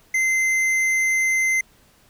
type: tone with tanh clipping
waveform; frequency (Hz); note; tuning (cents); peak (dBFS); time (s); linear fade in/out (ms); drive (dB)
sine; 2071; C7; -18; -19; 0.14-1.61; 5; 11
effects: pink hiss -56 dBFS RMS until 2.09 s